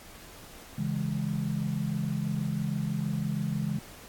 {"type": "chord", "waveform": "sine", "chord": "C# minor", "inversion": "none", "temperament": "equal", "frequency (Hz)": [138.59, 164.81, 207.7], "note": ["C#3", "E3", "G#3"], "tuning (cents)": [0, 0, 0], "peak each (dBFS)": -32, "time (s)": [0.78, 3.79], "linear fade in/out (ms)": 5, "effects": ["pink hiss -49 dBFS RMS until 4.08 s", "AAC 64 kbps"]}